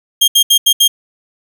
sawtooth tone bursts at uneven times, 3220 Hz, G7, 46 cents sharp, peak -3 dBFS, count 5, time 0.21-0.28 / 0.35-0.43 / 0.5-0.58 / 0.66-0.73 / 0.8-0.88 s, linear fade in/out 10 ms, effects none

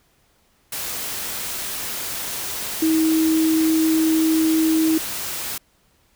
sine tone in noise, 319.2 Hz, D#4, 44 cents sharp, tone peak -15 dBFS, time 2.82-4.98 s, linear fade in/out 5 ms, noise white, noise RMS -28 dBFS, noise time 0.72-5.58 s, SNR +10 dB, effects pink hiss -61 dBFS RMS until 6.15 s

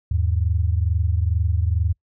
sine tone pair together, 79.4 / 101.67 Hz, D#2 / G#2, +36 / -36 cents, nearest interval major third, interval 428 cents, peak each -19 / -22 dBFS, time 0.11-1.93 s, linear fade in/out 5 ms, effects noise-tail reverb RT60 0.1 s tail -25 dB re dry

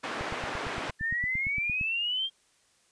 white band-pass noise, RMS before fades -35 dBFS, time 0.03-0.91 s, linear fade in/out 10 ms, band 200 to 1800 Hz, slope 12 dB/octave
click train, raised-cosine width 5 ms, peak -26 dBFS, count 15, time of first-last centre 0.21-1.812 s, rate 8.74 Hz
sine exponential sweep, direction up, 1760 to 3223 Hz, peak -27 dBFS, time 0.99-2.3 s, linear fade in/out 50 ms
effects white hiss -66 dBFS RMS until 2.91 s + resampled to 22050 Hz

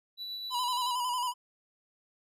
triangle tone with tremolo, 3951 Hz, B7, in tune, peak -34 dBFS, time 0.17-0.96 s, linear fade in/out 50 ms, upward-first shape sine, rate 7.7 Hz, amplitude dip 25%
square tone with vibrato, 987.8 Hz, B5, in tune, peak -30 dBFS, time 0.5-1.34 s, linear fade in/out 50 ms, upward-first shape square, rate 11 Hz, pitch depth 42 cents each way
effects resampled to 32000 Hz

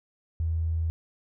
triangle tone with tanh clipping, 81.6 Hz, E2, 17 cents flat, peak -24 dBFS, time 0.4-0.9 s, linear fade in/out 0 ms, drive 3 dB, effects none

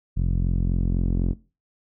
sawtooth tone with low-pass filter sweep, 43.97 Hz, F1, 13 cents sharp, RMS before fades -22 dBFS, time 0.16-1.34 s, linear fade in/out 20 ms, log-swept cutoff 160 to 270 Hz, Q 1.4, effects noise-tail reverb RT60 0.3 s tail -19 dB re dry

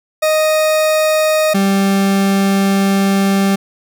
40% pulse tone pair in turn, 622.3 / 196.01 Hz, D#5 / G3, 0 / 0 cents, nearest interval octave + minor sixth, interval 2000 cents, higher first, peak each -10 dBFS, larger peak neither, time 0.22-1.54 / 1.54-3.56 s, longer second, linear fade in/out 10 ms, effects none

